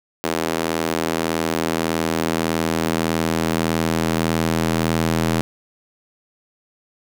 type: tone with high-pass filter sweep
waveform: square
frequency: 40.84 Hz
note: E1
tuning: 15 cents flat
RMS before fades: -21 dBFS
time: 0.24-5.41 s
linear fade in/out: 0 ms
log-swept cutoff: 340 to 160 Hz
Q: 1
effects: none